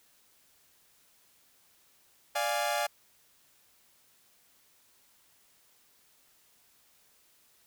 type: chord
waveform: sawtooth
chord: D diminished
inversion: none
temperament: equal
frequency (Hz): 587.3 / 698.5 / 830.6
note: D5 / F5 / Ab5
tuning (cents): 0 / 0 / 0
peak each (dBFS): -29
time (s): 2.35-2.87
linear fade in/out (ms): 10
effects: white hiss -65 dBFS RMS until 7.66 s